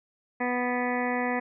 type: harmonic tone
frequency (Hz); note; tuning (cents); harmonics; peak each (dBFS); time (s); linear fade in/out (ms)
246.9; B3; 0; 1 / 2 / 3 / 4 / 5 / 7 / 8 / 9 / 10; -30 / -32 / -32 / -35 / -41 / -36 / -34 / -41 / -45; 0.4-1.4; 10
effects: none